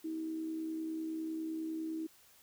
sine tone with amplitude modulation, 320 Hz, D#4, 49 cents sharp, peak -34 dBFS, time 0.04-2.07 s, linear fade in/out 10 ms, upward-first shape sine, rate 69.9 Hz, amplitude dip 40%, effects white hiss -63 dBFS RMS until 2.42 s

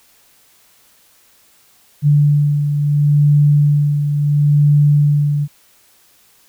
sine beating tone pair, 146.2 / 146.93 Hz, D3 / D3, -7 / +1 cents, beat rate 0.73 Hz, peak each -10 / -19 dBFS, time 2.02-5.48 s, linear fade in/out 50 ms, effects white hiss -52 dBFS RMS until 6.48 s

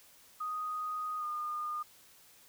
sine tone with pitch glide, 1244.5 to 1217.5 Hz, D#6 to D#6, 0 to -38 cents, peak -34 dBFS, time 0.4-1.83 s, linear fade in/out 10 ms, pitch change -38 cents, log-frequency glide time 1.19-1.24 s, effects white hiss -60 dBFS RMS until 2.48 s

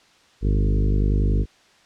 harmonic tone with a mistuned harmonic, 50.7 Hz, G#1, 41 cents flat, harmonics 1 / 2 / 3 / 4 / 5 / 6 / 7 / 8 / 9, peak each -18 / -24 / -28 / -30 / -32 / -34 / -35 / -36 / -37 dBFS, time 0.41-1.46 s, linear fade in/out 50 ms, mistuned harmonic 2, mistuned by -27 cents, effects white hiss -55 dBFS RMS until 1.85 s + low-pass 5000 Hz 12 dB/octave

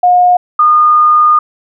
sine tone pair in turn, 718 / 1221.2 Hz, F5 / D#6, +48 / -33 cents, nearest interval major sixth, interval 919 cents, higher second, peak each -4 dBFS, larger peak neither, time 0.03-0.37 / 0.59-1.39 s, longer second, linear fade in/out 5 ms, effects none

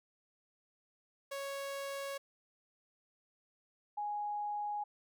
sawtooth / sine tone pair in turn, 554 / 830.1 Hz, C#5 / G#5, -1 / -1 cents, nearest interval perfect fifth, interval 700 cents, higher second, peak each -35 / -35 dBFS, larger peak neither, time 1.31-2.18 / 3.97-4.84 s, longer neither, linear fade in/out 10 ms, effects none

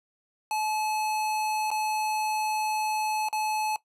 square tone with dropouts, 860 Hz, A5, 40 cents flat, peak -27 dBFS, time 0.51-3.76 s, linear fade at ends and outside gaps 1 ms, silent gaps 1.704-1.714 / 3.286-3.328 s, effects noise-tail reverb RT60 0.1 s tail -17 dB re dry + resampled to 32000 Hz

